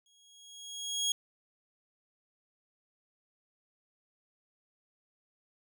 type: tone with exponential growth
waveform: 25% pulse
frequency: 3300 Hz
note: G#7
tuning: 12 cents flat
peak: -23 dBFS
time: 0.06-1.12 s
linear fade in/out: 2 ms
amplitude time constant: 230 ms
effects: none